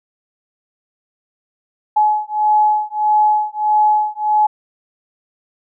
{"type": "beating tone pair", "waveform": "sine", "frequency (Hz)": [848, 849.6], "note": ["G#5", "G#5"], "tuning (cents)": [36, 39], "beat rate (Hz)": 1.6, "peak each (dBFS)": -15, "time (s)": [1.96, 4.47], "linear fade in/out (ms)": 10, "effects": []}